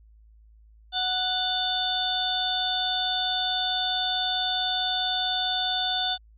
harmonic tone with a mistuned harmonic, 740 Hz, F#5, in tune, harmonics 1 / 2 / 4 / 5 / 6, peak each -30 / -34 / -36 / -26 / -36 dBFS, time 0.92-6.18 s, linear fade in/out 50 ms, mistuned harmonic 5, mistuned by -69 cents, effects added 54 Hz sine -51 dBFS peak until 6.37 s

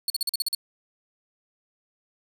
sawtooth tone bursts, 4400 Hz, C#8, 14 cents flat, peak -20 dBFS, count 8, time 0.08-0.549 s, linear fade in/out 2 ms, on 21 ms, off 43 ms, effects none

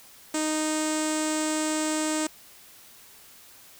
sawtooth tone with low-pass filter, 309.8 Hz, D#4, 7 cents flat, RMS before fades -27 dBFS, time 0.34-2.27 s, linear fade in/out 5 ms, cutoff 8000 Hz, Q 6.6, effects white hiss -51 dBFS RMS until 3.79 s

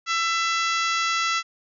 harmonic tone with a mistuned harmonic, 668 Hz, E5, 23 cents sharp, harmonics 2 / 3 / 4 / 5 / 6 / 7 / 8 / 9 / 10, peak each -24 / -28 / -30 / -32 / -34 / -35 / -36 / -37 / -38 dBFS, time 0.06-1.43 s, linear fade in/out 50 ms, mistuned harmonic 9, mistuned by -18 cents, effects none

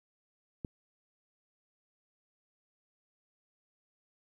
click, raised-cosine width 3 ms, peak -24 dBFS, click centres 0.648 s, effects 11-bit

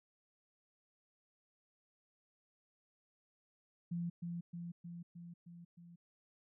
sine tone with echo, 171.8 Hz, F3, 28 cents flat, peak -36 dBFS, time 3.91-4.1 s, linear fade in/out 10 ms, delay 310 ms, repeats 6, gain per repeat -3 dB, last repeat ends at 5.96 s, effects none

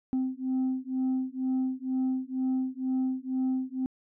sine beating tone pair, 258.6 / 260.7 Hz, C4 / C4, -20 / -6 cents, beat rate 2.1 Hz, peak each -28 dBFS, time 0.13-3.86 s, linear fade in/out 0 ms, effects tanh soft clip ceiling -23 dBFS

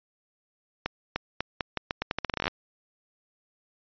accelerating click train, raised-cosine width 0.3 ms, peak -11 dBFS, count 19, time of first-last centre 0.86-2.48 s, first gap 300 ms, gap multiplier 0.82, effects resampled to 11025 Hz

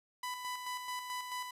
sawtooth tone with tremolo, 996 Hz, B5, 14 cents sharp, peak -33 dBFS, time 0.23-1.51 s, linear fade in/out 5 ms, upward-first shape square, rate 4.6 Hz, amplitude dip 45%, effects resampled to 32000 Hz + 10-bit

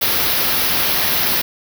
white band-stop noise, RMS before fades -17 dBFS, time 0.01-1.42 s, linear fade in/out 10 ms, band 5600 to 11000 Hz, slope 48 dB/octave, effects none

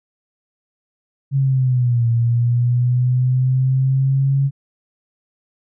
sine linear two-way sweep, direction down then up, 138.59 to 116.2 to 138.59 Hz, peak -13 dBFS, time 1.31-4.51 s, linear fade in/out 50 ms, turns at 2.08 s, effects none

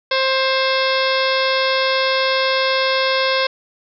harmonic tone with a mistuned harmonic, 528 Hz, C5, 16 cents sharp, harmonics 1 / 2 / 3 / 4 / 5 / 6 / 7 / 8 / 9 / 10, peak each -19 / -22 / -24 / -25 / -26 / -27 / -27 / -28 / -29 / -29 dBFS, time 0.11-3.47 s, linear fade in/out 5 ms, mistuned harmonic 6, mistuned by +84 cents, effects none

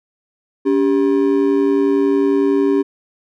triangle ring-modulated tone, 338.8 Hz, E4, 48 cents sharp, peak -7 dBFS, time 0.65-2.83 s, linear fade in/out 20 ms, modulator 55.5 Hz, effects none

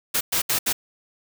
white noise bursts at uneven times, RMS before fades -22 dBFS, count 4, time 0.14-0.21 / 0.32-0.42 / 0.49-0.59 / 0.66-0.73 s, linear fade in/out 10 ms, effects none

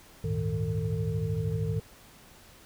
sine tone cluster, 71.7 / 99.1 / 112.1 / 157.4 / 449.6 Hz, D2 / G2 / A2 / D#3 / A4, -41 / +19 / +33 / +20 / +37 cents, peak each -39 / -32 / -32 / -31 / -36 dBFS, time 0.24-1.8 s, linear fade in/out 5 ms, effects tanh soft clip ceiling -16 dBFS + pink hiss -54 dBFS RMS until 2.65 s

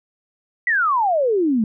sine exponential sweep, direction down, 2000 to 207.7 Hz, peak -15 dBFS, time 0.67-1.64 s, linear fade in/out 2 ms, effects none

